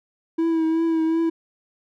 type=tone with vibrato; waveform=triangle; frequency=325.5 Hz; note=E4; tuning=22 cents flat; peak=-16 dBFS; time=0.38-1.3 s; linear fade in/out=10 ms; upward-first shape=triangle; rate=2.7 Hz; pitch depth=35 cents each way; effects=none